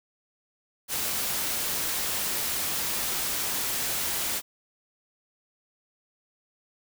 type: noise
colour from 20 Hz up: white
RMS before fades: -29 dBFS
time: 0.88-4.42 s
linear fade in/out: 50 ms
effects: none